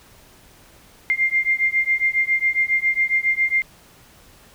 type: beating tone pair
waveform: sine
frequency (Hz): 2102 / 2109.3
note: C7 / C7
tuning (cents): +7 / +13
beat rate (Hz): 7.3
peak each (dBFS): -20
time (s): 1.1-3.62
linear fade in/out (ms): 0
effects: pink hiss -50 dBFS RMS until 4.54 s